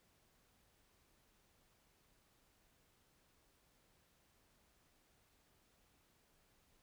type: silence
effects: pink hiss -74 dBFS RMS until 6.82 s